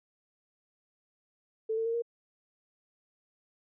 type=tone with pitch steps; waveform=sine; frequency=441.8 / 450.6 / 459.5 / 468.6 Hz; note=A4 / A4 / A#4 / A#4; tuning=+7 / +41 / -25 / +9 cents; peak=-28 dBFS; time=1.69-2.022 s; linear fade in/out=10 ms; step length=83 ms; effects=none